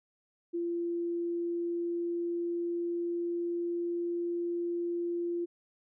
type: tone with pitch glide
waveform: sine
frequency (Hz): 342.7 to 345.1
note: F4 to F4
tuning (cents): -33 to -21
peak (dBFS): -30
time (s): 0.53-5.46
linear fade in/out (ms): 20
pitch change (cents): +12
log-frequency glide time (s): 0.94-4.25
effects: none